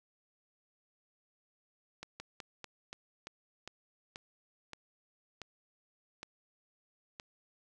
slowing click train, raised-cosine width 0.2 ms, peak -26 dBFS, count 12, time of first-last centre 2.03-7.199 s, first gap 170 ms, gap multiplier 1.19, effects none

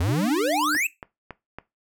square exponential sweep, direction up, 79 to 2724 Hz, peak -22 dBFS, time 0-0.87 s, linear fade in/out 5 ms
sine tone, 299.8 Hz, D4, 36 cents sharp, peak -26 dBFS, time 0.08-0.77 s, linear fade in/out 5 ms
click train, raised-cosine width 0.5 ms, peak -20 dBFS, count 4, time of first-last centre 0.75-1.586 s, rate 3.59 Hz
effects noise-tail reverb RT60 0.2 s tail -18 dB re dry

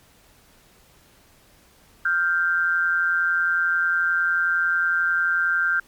sine tone pair together, 1396.9 / 1568 Hz, F6 / G6, 0 / 0 cents, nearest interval major second, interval 200 cents, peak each -21 dBFS, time 2.05-5.8 s, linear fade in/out 5 ms, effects pink hiss -55 dBFS RMS until 5.87 s + MP3 96 kbps

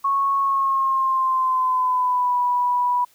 sine tone with pitch glide, 1102 to 981.8 Hz, C#6 to B5, -11 to -10 cents, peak -17 dBFS, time 0.04-3.05 s, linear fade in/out 10 ms, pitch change -199 cents, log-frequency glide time 0.4-2.38 s, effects white hiss -57 dBFS RMS until 3.14 s

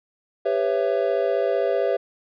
triangle chord, C# half-diminished seventh, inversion second, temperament just, 399.1 / 498.9 / 554.4 / 665.2 Hz, G4 / B4 / C#5 / E5, +31 / +17 / 0 / +16 cents, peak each -23 dBFS, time 0.45-1.97 s, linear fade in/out 10 ms, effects resampled to 11025 Hz

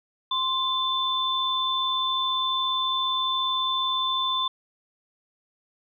sine tone pair together, 1046.5 / 3528 Hz, C6 / A7, 0 / +4 cents, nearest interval octave + major sixth, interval 2104 cents, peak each -26 / -25 dBFS, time 0.31-4.48 s, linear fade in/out 5 ms, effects none

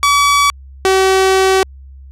sawtooth tone pair in turn, 1142 / 381.1 Hz, D6 / G4, -49 / -49 cents, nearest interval octave + perfect fifth, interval 1900 cents, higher first, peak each -5 dBFS, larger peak neither, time 0.03-0.5 / 0.85-1.63 s, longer second, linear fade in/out 0 ms, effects added 67 Hz sine -33 dBFS peak until 2.11 s + low-pass 10000 Hz 12 dB/octave

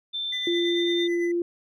sine tone with pitch glide, 3555 to 3598 Hz, A7 to A7, +17 to +38 cents, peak -27 dBFS, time 0.13-1.08 s, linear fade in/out 20 ms, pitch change +21 cents, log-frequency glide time 0.52-0.95 s
triangle tone with tremolo, 2006 Hz, B6, 26 cents sharp, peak -29 dBFS, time 0.32-1.32 s, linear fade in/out 10 ms, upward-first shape sine, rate 9 Hz, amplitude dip 55%
sine tone, 345.8 Hz, F4, 17 cents flat, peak -22 dBFS, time 0.47-1.42 s, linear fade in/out 2 ms
effects none

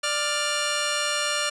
10% pulse tone pair together, 590 / 1403.3 Hz, D5 / F6, +8 / +8 cents, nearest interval octave + minor third, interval 1500 cents, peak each -18 dBFS, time 0.03-1.5 s, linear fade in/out 10 ms, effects resampled to 22050 Hz

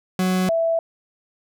40% pulse / sine tone pair in turn, 185 / 660.8 Hz, F#3 / E5, 0 / +4 cents, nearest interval octave + minor seventh, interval 2204 cents, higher second, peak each -17 dBFS, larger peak neither, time 0.19-0.49 / 0.49-0.79 s, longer neither, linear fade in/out 2 ms, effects none

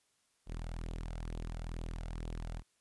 sawtooth tone with flanger, 40.98 Hz, E1, 9 cents flat, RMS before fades -41 dBFS, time 0.46-2.63 s, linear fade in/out 50 ms, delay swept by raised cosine 0.26 to 1.46 ms, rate 2.2 Hz, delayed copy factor +0.5, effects white hiss -75 dBFS RMS until 2.8 s + resampled to 24000 Hz

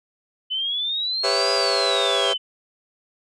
sine exponential two-way sweep, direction up then down, 3000 to 4909 to 3000 Hz, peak -22 dBFS, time 0.5-2.38 s, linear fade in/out 20 ms, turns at 1.52 s
sawtooth chord, C# half-diminished seventh, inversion second, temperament just, 399.1 / 498.9 / 554.4 / 665.2 Hz, G4 / B4 / C#5 / E5, +31 / +17 / 0 / +16 cents, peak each -22 dBFS, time 1.23-2.34 s, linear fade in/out 20 ms
effects resampled to 22050 Hz

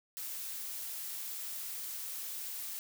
blue noise, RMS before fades -41 dBFS, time 0.17-2.79 s, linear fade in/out 0 ms, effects none

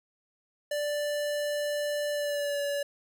square tone with pitch glide, 587.3 to 571.6 Hz, D5 to D5, 0 to -47 cents, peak -29 dBFS, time 0.71-2.83 s, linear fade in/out 5 ms, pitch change -47 cents, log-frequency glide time 2.12-2.61 s, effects none

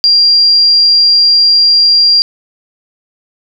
sine tone, 4767 Hz, D8, 25 cents sharp, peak -4 dBFS, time 0.04-2.22 s, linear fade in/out 0 ms, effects 7-bit

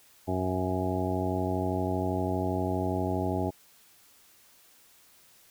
harmonic tone with a mistuned harmonic, 92.5 Hz, F#2, in tune, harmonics 1 / 2 / 3 / 4 / 5 / 6 / 7 / 8 / 9, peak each -32 / -35 / -33 / -34 / -39 / -44 / -35 / -44 / -36 dBFS, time 0.27-3.51 s, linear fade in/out 20 ms, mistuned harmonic 8, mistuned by -46 cents, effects white hiss -59 dBFS RMS until 5.5 s

